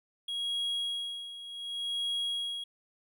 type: tone with tremolo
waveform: triangle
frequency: 3300 Hz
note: G#7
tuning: 12 cents flat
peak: -28 dBFS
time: 0.28-2.64 s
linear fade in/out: 5 ms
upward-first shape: sine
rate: 0.67 Hz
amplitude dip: 75%
effects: none